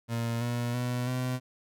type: tone with pitch steps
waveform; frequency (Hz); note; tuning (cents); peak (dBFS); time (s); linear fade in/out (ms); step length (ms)
30% pulse; 116.54 / 119.89 / 123.33 / 126.87; A#2 / A#2 / B2 / B2; 0 / +49 / -2 / +47; -26; 0.08-1.4; 50; 330
effects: none